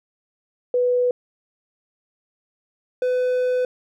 sine / triangle tone pair in turn, 493.9 / 502.2 Hz, B4 / B4, 0 / +29 cents, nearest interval unison, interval 29 cents, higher second, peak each -16 dBFS, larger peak neither, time 0.74-1.11 / 3.02-3.65 s, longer second, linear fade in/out 2 ms, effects none

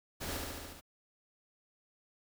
pink noise with echo, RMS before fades -40 dBFS, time 0.2-0.38 s, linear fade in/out 20 ms, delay 72 ms, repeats 6, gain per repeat -2 dB, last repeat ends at 0.812 s, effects none

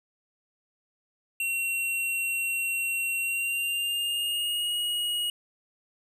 square tone with pitch glide, 2734 to 2892 Hz, F7 to F#7, -37 to -40 cents, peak -27 dBFS, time 1.4-5.3 s, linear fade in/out 2 ms, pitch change +97 cents, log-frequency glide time 3.19-4.77 s, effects none

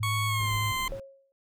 sine tone with vibrato, 106.4 Hz, G#2, 42 cents sharp, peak -28 dBFS, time 0-0.72 s, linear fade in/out 10 ms, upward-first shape square, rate 8.3 Hz, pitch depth 16 cents each way
20% pulse tone with pitch glide, 1108.7 to 1040.4 Hz, C#6 to C6, 0 to -10 cents, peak -23 dBFS, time 0.03-0.88 s, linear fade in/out 2 ms, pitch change -110 cents, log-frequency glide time 0.26-0.53 s
brown noise, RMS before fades -41 dBFS, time 0.4-1 s, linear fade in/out 2 ms
sine tone with exponential decay, 545 Hz, C#5, 29 cents flat, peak -31 dBFS, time 0.92-1.32 s, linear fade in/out 0 ms, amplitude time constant 86 ms
effects none

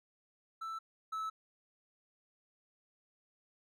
triangle tone pair in turn, 1324 / 1304.3 Hz, E6 / E6, +7 / -19 cents, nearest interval unison, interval 26 cents, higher first, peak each -37 / -34 dBFS, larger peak second, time 0.61-0.79 / 1.12-1.3 s, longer neither, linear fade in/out 10 ms, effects none

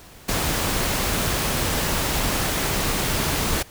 pink noise, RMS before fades -23 dBFS, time 0.28-3.63 s, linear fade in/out 10 ms, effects pink hiss -46 dBFS RMS until 3.7 s

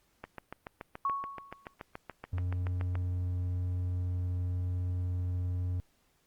click train, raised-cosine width 0.5 ms, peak -25 dBFS, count 20, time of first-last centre 0.24-2.954 s, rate 7 Hz
sine tone with exponential decay, 1108.7 Hz, C#6, in tune, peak -26 dBFS, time 1.05-1.74 s, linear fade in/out 2 ms, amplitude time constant 150 ms
triangle tone, 89.9 Hz, F#2, 49 cents flat, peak -28 dBFS, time 2.33-5.8 s, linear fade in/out 0 ms
effects pink hiss -71 dBFS RMS until 6.26 s + Opus 48 kbps

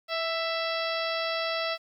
harmonic tone with a mistuned harmonic, 662 Hz, E5, 7 cents sharp, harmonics 1 / 2 / 3 / 4 / 5 / 6 / 7 / 8, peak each -31 / -34 / -36 / -37 / -38 / -39 / -39 / -40 dBFS, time 0.08-1.78 s, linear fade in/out 50 ms, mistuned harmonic 1, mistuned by -17 cents, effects 10-bit

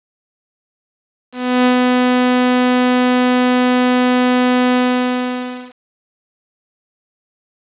sawtooth tone with ADSR envelope, 250 Hz, B3, 21 cents sharp, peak -5 dBFS, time 1.32-5.74 s, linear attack 330 ms, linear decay 100 ms, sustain -2 dB, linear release 1000 ms, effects resampled to 8000 Hz + 7-bit

